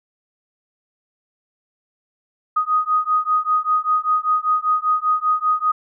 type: beating tone pair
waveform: sine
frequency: 1244.5 / 1249.6 Hz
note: D#6 / D#6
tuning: 0 / +7 cents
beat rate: 5.1 Hz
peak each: -19 dBFS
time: 2.56-5.72 s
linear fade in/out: 10 ms
effects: none